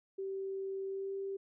sine tone with pitch glide, 387.2 to 391.2 Hz, G4 to G4, -21 to -4 cents, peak -36 dBFS, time 0.18-1.37 s, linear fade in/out 10 ms, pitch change +17 cents, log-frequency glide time 0.86-1.14 s, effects none

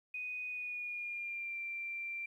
sine tone with pitch glide, 2489 to 2360 Hz, D#7 to D7, 0 to +8 cents, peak -38 dBFS, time 0.14-2.26 s, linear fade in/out 5 ms, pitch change -92 cents, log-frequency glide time 0.47-1.58 s, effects 12-bit

